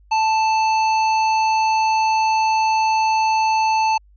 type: tone with tanh clipping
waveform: sine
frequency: 880 Hz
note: A5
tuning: in tune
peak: -17 dBFS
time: 0.11-3.98 s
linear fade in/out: 10 ms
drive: 16 dB
effects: added 50 Hz sine -48 dBFS peak until 4.16 s + resampled to 16000 Hz